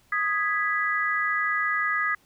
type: chord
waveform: sine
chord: G# minor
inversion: second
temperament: equal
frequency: 1244.5 / 1661.2 / 1975.5 Hz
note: D#6 / G#6 / B6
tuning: 0 / 0 / 0 cents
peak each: -27 dBFS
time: 0.12-2.15 s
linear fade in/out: 5 ms
effects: pink hiss -62 dBFS RMS until 2.25 s